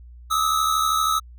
square tone pair together, 1222 / 1294.7 Hz, D#6 / E6, -32 / -32 cents, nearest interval minor second, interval 100 cents, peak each -25 / -20 dBFS, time 0.3-1.2 s, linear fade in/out 20 ms, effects added 60 Hz sine -40 dBFS peak until 1.38 s + MP3 96 kbps

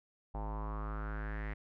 square tone with low-pass filter sweep, 52.8 Hz, G#1, 29 cents sharp, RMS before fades -39 dBFS, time 0.34-1.54 s, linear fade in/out 10 ms, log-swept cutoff 840 to 2000 Hz, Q 5.5, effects none

